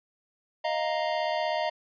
square chord, Eb suspended second, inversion none, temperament equal, 622.3 / 698.5 / 932.3 Hz, Eb5 / F5 / Bb5, 0 / 0 / 0 cents, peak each -30 / -32 / -33 dBFS, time 0.64-1.7 s, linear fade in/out 10 ms, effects resampled to 11025 Hz

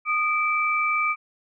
sine tone pair together, 1232.2 / 2326 Hz, D#6 / D7, -17 / -17 cents, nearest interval major seventh, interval 1100 cents, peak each -23 dBFS, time 0.05-1.16 s, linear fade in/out 50 ms, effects none

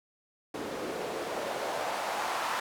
white noise with band-pass filter sweep, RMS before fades -34 dBFS, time 0.54-2.6 s, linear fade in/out 5 ms, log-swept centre 350 to 1000 Hz, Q 1.8, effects none

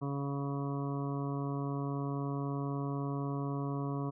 harmonic tone, 140.3 Hz, C#3, 21 cents sharp, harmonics 1 / 2 / 3 / 4 / 5 / 7 / 8 / 9, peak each -35 / -38 / -43 / -50 / -47 / -47 / -46 / -56 dBFS, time 0.01-4.11 s, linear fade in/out 20 ms, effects none

